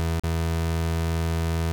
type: tone with dropouts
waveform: 30% pulse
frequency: 82.41 Hz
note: E2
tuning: in tune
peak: -20 dBFS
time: 0-1.72 s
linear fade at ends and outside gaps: 0 ms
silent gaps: 0.196-0.236 s
effects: none